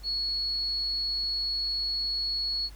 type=tone; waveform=sine; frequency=4363 Hz; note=C#8; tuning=28 cents flat; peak=-27 dBFS; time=0.03-2.7 s; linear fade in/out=50 ms; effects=added 50 Hz sine -43 dBFS peak until 2.75 s + pink hiss -55 dBFS RMS until 2.75 s